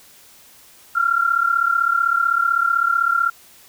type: tone pair together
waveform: sine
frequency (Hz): 1361.1 / 1396.9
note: F6 / F6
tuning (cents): -45 / 0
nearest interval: unison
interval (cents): 45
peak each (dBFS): -18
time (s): 0.95-3.3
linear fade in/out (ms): 10
effects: white hiss -48 dBFS RMS until 3.68 s